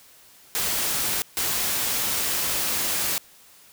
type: noise bursts at uneven times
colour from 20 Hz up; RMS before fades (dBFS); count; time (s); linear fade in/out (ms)
white; -25; 2; 0.55-1.22 / 1.37-3.18; 0
effects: white hiss -52 dBFS RMS until 3.72 s